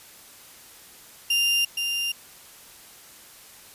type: tone with echo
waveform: 35% pulse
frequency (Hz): 2794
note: F7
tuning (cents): 0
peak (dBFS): -18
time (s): 1.3-1.65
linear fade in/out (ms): 5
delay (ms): 470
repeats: 1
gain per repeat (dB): -5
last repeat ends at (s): 2.12
effects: white hiss -48 dBFS RMS until 3.74 s + resampled to 32000 Hz